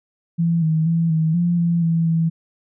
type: tone with pitch steps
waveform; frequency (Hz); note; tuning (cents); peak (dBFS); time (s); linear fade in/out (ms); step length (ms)
sine; 167.8 / 158.6 / 166.1 / 159.4 / 173.3 / 170.1 / 165.3 / 163.9; E3 / D#3 / E3 / D#3 / F3 / F3 / E3 / E3; +31 / +33 / +13 / +42 / -13 / -45 / +5 / -10; -15; 0.38-2.3; 20; 240
effects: none